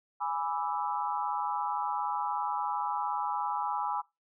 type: chord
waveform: sine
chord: E dominant seventh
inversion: first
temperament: equal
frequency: 830.6 / 987.8 / 1174.7 / 1318.5 Hz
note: G#5 / B5 / D6 / E6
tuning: 0 / 0 / 0 / 0 cents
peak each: -33 / -34 / -38 / -38 dBFS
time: 0.2-4.02 s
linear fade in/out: 20 ms
effects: noise-tail reverb RT60 0.2 s tail -20 dB re dry